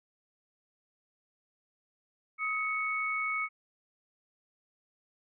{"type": "tone pair together", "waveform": "sine", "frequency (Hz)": [1266.5, 2217], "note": ["D#6", "C#7"], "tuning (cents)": [30, 0], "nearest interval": "minor seventh", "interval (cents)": 970, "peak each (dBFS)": [-34, -31], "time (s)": [2.38, 3.49], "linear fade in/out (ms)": 50, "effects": []}